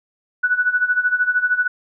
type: tone with tremolo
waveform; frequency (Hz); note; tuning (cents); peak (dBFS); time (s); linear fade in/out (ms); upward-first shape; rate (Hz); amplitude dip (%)
sine; 1480; F#6; 0; -12; 0.43-1.68; 10; sine; 13; 80
effects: none